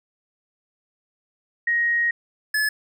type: tone pair in turn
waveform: sine / square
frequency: 1880 / 1716.9 Hz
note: A#6 / A6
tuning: +14 / -43 cents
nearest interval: major second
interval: 157 cents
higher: first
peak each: -18 / -20 dBFS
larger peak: first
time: 1.67-2.11 / 2.54-2.69 s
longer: first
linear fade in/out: 5 ms
effects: none